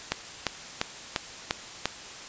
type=click train; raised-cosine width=0.2 ms; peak=-7 dBFS; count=6; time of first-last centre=0.12-1.856 s; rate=2.88 Hz; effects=white hiss -42 dBFS RMS until 2.28 s + resampled to 16000 Hz